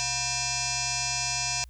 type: tone with frequency modulation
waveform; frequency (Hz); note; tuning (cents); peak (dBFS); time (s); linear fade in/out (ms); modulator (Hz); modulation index
sine; 128.4; C3; -32; -26; 0-1.64; 0; 842; 8
effects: added 60 Hz sine -45 dBFS peak until 1.69 s + white hiss -68 dBFS RMS until 1.69 s